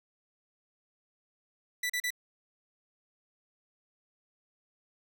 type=tone bursts; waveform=sawtooth; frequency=1975.5 Hz; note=B6; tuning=in tune; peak=-26 dBFS; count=3; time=1.83-2.105 s; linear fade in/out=5 ms; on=67 ms; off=37 ms; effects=none